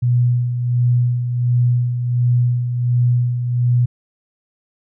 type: tone with tremolo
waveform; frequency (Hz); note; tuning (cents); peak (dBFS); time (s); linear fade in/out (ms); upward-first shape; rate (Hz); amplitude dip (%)
sine; 122.2; B2; -18; -11; 0.02-3.86; 10; sine; 1.4; 55
effects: none